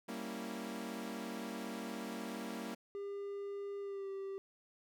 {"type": "chord", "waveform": "sawtooth", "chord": "G diminished seventh", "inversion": "none", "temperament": "equal", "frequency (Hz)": [196, 233.1, 277.2, 329.6], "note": ["G3", "Bb3", "Db4", "Fb4"], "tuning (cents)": [0, 0, 0, 0], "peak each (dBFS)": [-43, -40, -45, -45], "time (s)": [0.08, 2.75], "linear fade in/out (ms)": 10}
{"type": "tone with pitch glide", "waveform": "triangle", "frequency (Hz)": [401.3, 390.3], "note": ["G4", "G4"], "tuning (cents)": [41, -8], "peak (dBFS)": -38, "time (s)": [2.95, 4.38], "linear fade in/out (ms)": 0, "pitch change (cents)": -49, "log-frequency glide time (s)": [3.8, 4.09]}
{"effects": []}